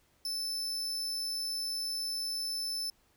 40% pulse tone, 5274 Hz, E8, in tune, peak -32 dBFS, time 0.25-2.9 s, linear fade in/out 2 ms, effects pink hiss -69 dBFS RMS until 3.16 s

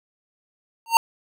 square tone with exponential growth, 916 Hz, A#5, 31 cents flat, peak -8 dBFS, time 0.86-0.97 s, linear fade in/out 1 ms, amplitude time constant 22 ms, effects none

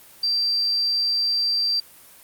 sine tone, 4699 Hz, D8, in tune, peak -19 dBFS, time 0.23-1.8 s, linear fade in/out 5 ms, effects white hiss -48 dBFS RMS until 2.23 s + Opus 32 kbps

